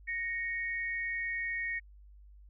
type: tone pair together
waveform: sine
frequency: 1865.9 / 2217 Hz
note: A#6 / C#7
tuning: +1 / 0 cents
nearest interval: minor third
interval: 299 cents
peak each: -34 / -37 dBFS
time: 0.07-1.8 s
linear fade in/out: 20 ms
effects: added 50 Hz sine -52 dBFS peak until 2.49 s